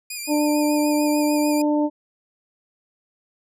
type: tone with vibrato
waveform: 5% pulse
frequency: 2420 Hz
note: D#7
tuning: 49 cents flat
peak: -19 dBFS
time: 0.1-1.62 s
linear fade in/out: 5 ms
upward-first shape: sine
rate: 6.7 Hz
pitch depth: 44 cents each way
type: harmonic tone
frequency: 297.7 Hz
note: D4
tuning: 24 cents sharp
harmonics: 1 / 2 / 3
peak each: -18 / -24 / -28 dBFS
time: 0.27-1.9 s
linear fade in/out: 50 ms
effects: low-pass 12000 Hz 12 dB/octave